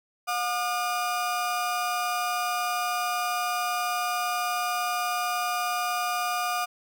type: tone pair together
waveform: 35% pulse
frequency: 720 / 1210.9 Hz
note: F#5 / D#6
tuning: -47 / -47 cents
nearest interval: major sixth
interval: 900 cents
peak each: -27 dBFS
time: 0.27-6.66 s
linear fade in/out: 20 ms
effects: none